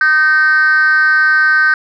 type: tone with frequency modulation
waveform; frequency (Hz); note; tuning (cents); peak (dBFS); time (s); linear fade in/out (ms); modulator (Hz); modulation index
sine; 1543; G6; -28; -6; 0.01-1.74; 2; 307; 0.58
effects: tanh soft clip ceiling -5 dBFS